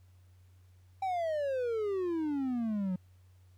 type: exponential sweep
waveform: triangle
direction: down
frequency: 784 to 178.9 Hz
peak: -28 dBFS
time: 1.02-2.96 s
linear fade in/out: 5 ms
effects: added 91 Hz sine -57 dBFS peak until 3.57 s + pink hiss -73 dBFS RMS until 3.57 s